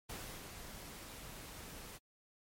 pink noise with ADSR envelope, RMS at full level -45 dBFS, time 0.09-1.99 s, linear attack 9 ms, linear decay 320 ms, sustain -5 dB, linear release 34 ms, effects MP3 64 kbps

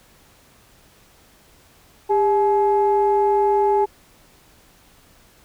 sine tone pair together, 402.1 / 852 Hz, G4 / G#5, +44 / +44 cents, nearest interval octave + minor second, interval 1300 cents, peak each -16 / -17 dBFS, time 2.09-3.86 s, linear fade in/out 20 ms, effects tanh soft clip ceiling -8 dBFS + pink hiss -53 dBFS RMS until 5.44 s

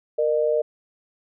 sine tone pair together, 466.2 / 607.1 Hz, A#4 / D#5, 0 / -43 cents, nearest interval perfect fourth, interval 457 cents, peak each -21 dBFS, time 0.18-0.62 s, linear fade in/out 10 ms, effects none

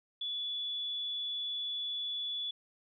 sine tone, 3433 Hz, A7, 43 cents flat, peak -34 dBFS, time 0.21-2.51 s, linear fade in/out 5 ms, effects none

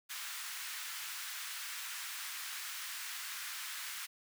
pink high-pass noise, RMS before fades -43 dBFS, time 0.09-4.07 s, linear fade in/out 20 ms, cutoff 1300 Hz, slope 24 dB/octave, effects none

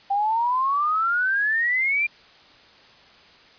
sine exponential sweep, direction up, 784 to 2410 Hz, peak -19 dBFS, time 0.1-2.07 s, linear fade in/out 10 ms, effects white hiss -51 dBFS RMS until 3.58 s + resampled to 11025 Hz

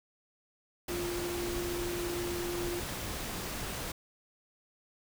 sine tone in noise, 349.2 Hz, F4, in tune, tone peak -34 dBFS, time 0.89-2.8 s, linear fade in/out 5 ms, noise pink, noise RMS -38 dBFS, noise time 0.88-3.92 s, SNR +1 dB, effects none

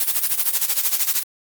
blue noise with tremolo, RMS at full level -17 dBFS, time 0-1.23 s, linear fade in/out 2 ms, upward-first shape sine, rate 13 Hz, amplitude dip 80%, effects Opus 32 kbps

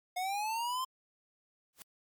square linear sweep, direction up, 716 to 1051 Hz, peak -33 dBFS, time 0.16-0.85 s, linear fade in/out 10 ms
white noise with exponential growth, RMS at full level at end -44 dBFS, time 1.73-1.82 s, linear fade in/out 0 ms, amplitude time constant 18 ms
effects MP3 96 kbps

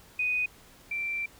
sine tone pair in turn, 2489 / 2349 Hz, D#7 / D7, 0 / 0 cents, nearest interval minor second, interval 100 cents, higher first, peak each -25 / -29 dBFS, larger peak first, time 0.19-0.46 / 0.91-1.26 s, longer second, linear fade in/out 5 ms, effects pink hiss -55 dBFS RMS until 1.39 s

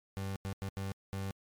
30% pulse tone bursts at uneven times, 97.3 Hz, G2, 12 cents flat, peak -33 dBFS, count 5, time 0.17-0.36 / 0.45-0.53 / 0.62-0.69 / 0.77-0.92 / 1.13-1.31 s, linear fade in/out 0 ms, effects MP3 96 kbps

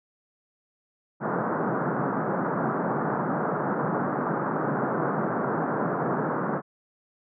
pink band-pass noise, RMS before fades -27 dBFS, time 1.2-6.62 s, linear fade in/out 50 ms, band 140 to 1500 Hz, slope 48 dB/octave, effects none

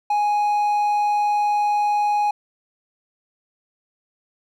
triangle tone, 830.6 Hz, G#5, in tune, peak -15 dBFS, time 0.1-2.31 s, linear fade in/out 5 ms, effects none

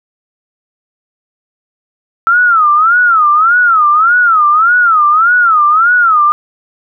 sine tone with vibrato, 1319 Hz, E6, 1 cent sharp, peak -5 dBFS, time 2.27-6.32 s, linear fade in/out 0 ms, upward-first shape sine, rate 1.7 Hz, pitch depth 190 cents each way, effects none

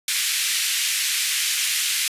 pink band-pass noise, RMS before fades -23 dBFS, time 0.08-2.08 s, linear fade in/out 2 ms, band 2100 to 13000 Hz, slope 24 dB/octave, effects resampled to 32000 Hz

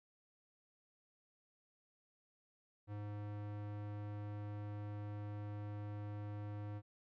square tone with low-pass filter, 103.7 Hz, G#2, 2 cents flat, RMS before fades -45 dBFS, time 2.87-6.82 s, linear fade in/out 50 ms, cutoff 1700 Hz, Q 0.54, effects none

